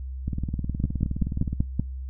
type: two click trains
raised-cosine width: 5 ms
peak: -16 / -10 dBFS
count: 25 / 6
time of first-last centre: 0.28-1.53 / 0.84-1.796 s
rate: 19.2 / 5.23 Hz
effects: noise-tail reverb RT60 0.2 s tail -23 dB re dry + added 65 Hz sine -31 dBFS peak until 2.09 s